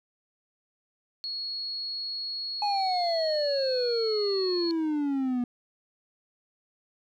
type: tone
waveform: sine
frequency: 4333 Hz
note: C#8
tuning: 40 cents flat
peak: -31 dBFS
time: 1.24-4.71 s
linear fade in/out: 0 ms
type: exponential sweep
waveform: triangle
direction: down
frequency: 840 to 241 Hz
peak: -23 dBFS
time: 2.62-5.44 s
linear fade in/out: 2 ms
effects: none